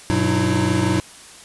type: tone cluster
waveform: square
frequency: 97.3 / 121.8 / 184.8 / 306.7 / 332.7 Hz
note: G2 / B2 / F#3 / D#4 / E4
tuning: -12 / -24 / -2 / -25 / +16 cents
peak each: -24 dBFS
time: 0.1-1 s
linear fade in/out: 0 ms
effects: white hiss -42 dBFS RMS until 1.44 s + resampled to 24000 Hz